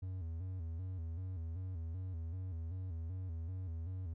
triangle tone with vibrato, 87.31 Hz, F2, in tune, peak -37 dBFS, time 0.02-4.14 s, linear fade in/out 10 ms, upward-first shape square, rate 2.6 Hz, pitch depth 110 cents each way, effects none

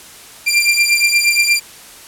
sawtooth beating tone pair, 2373 / 2381.5 Hz, D7 / D7, +17 / +24 cents, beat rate 8.5 Hz, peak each -11 / -10 dBFS, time 0.46-1.6 s, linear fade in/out 20 ms, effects white hiss -38 dBFS RMS until 2.07 s + low-pass 12000 Hz 12 dB/octave

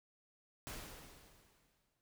pink noise with exponential decay, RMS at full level -45 dBFS, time 0.67-2.01 s, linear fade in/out 0 ms, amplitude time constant 290 ms, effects none

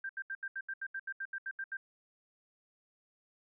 sine tone bursts, 1578 Hz, G6, 11 cents sharp, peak -36 dBFS, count 14, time 0.04-1.77 s, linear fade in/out 5 ms, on 53 ms, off 76 ms, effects none

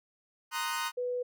sawtooth chord, C half-diminished seventh, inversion third, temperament equal with one note detuned, 932.3 / 1046.5 / 1244.5 / 1494.6 Hz, Bb5 / C6 / Eb6 / Gb6, 0 / 0 / 0 / +17 cents, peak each -32 / -35 / -33 / -34 dBFS, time 0.51-0.92 s, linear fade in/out 50 ms
sine tone, 493.9 Hz, B4, in tune, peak -30 dBFS, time 0.97-1.23 s, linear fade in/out 10 ms
effects none

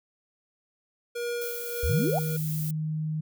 square tone with tremolo, 477.1 Hz, A#4, 40 cents sharp, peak -29 dBFS, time 1.15-2.37 s, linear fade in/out 10 ms, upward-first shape sine, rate 1.6 Hz, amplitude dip 60%
violet noise, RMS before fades -37 dBFS, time 1.41-2.71 s, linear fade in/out 5 ms
sine exponential sweep, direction up, 58.27 to 830.6 Hz, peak -24 dBFS, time 1.83-2.19 s, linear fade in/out 5 ms
sine tone, 155.56 Hz, D#3, in tune, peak -27 dBFS, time 1.89-3.21 s, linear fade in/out 10 ms
effects none

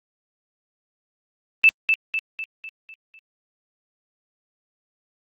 sine tone with echo, 2637 Hz, E7, in tune, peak -9 dBFS, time 1.64-1.69 s, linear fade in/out 0 ms, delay 250 ms, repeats 6, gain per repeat -6 dB, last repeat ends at 3.19 s, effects Opus 24 kbps

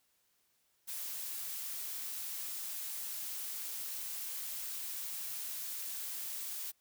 blue noise, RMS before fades -41 dBFS, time 0.87-6.72 s, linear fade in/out 20 ms, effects white hiss -75 dBFS RMS until 6.8 s

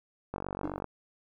click train, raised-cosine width 1 ms, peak -21 dBFS, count 25, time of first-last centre 0.34-0.843 s, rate 47.7 Hz
triangle tone with exponential decay, 303.8 Hz, D#4, 41 cents flat, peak -27 dBFS, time 0.64-0.79 s, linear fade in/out 2 ms, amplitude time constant 31 ms
effects none

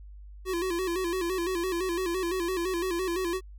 square tone with vibrato, 357.6 Hz, F4, 41 cents sharp, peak -28 dBFS, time 0.45-3.41 s, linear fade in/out 50 ms, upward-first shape square, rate 5.9 Hz, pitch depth 82 cents each way, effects added 50 Hz sine -43 dBFS peak until 3.58 s

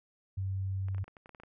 sine tone, 96 Hz, G2, 36 cents flat, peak -31 dBFS, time 0.37-1.04 s, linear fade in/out 10 ms
clicks, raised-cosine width 0.5 ms, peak -36 dBFS, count 11, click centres 0.885 / 0.947 / 0.982 / 1.042 / 1.08 / 1.168 / 1.259 / 1.293 / 1.348 / 1.4 / 1.435 s
effects none

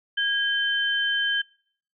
sine tone pair together, 1635 / 3090 Hz, G#6 / G7, -28 / -26 cents, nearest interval major seventh, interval 1102 cents, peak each -24 dBFS, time 0.17-1.42 s, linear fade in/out 10 ms, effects noise-tail reverb RT60 0.6 s tail -26 dB re dry

